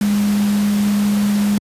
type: tone in noise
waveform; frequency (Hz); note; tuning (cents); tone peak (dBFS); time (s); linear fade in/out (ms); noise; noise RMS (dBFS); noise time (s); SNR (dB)
sine; 205.3; G#3; -20; -13; 0.01-1.58; 2; pink; -28; 0.01-1.58; +12
effects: high-pass 100 Hz 12 dB/octave + resampled to 32000 Hz